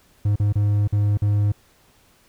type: tone with dropouts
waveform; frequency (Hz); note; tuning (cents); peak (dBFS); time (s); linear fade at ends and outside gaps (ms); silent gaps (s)
triangle; 103.1; G#2; -12; -14; 0.25-1.52; 5; 0.358-0.398 / 0.526-0.555 / 0.876-0.925 / 1.174-1.219
effects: pink hiss -57 dBFS RMS until 2.28 s